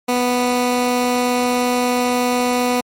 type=tone; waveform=15% pulse; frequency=246.9 Hz; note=B3; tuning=in tune; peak=-9 dBFS; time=0.08-2.81 s; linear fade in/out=10 ms; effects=MP3 64 kbps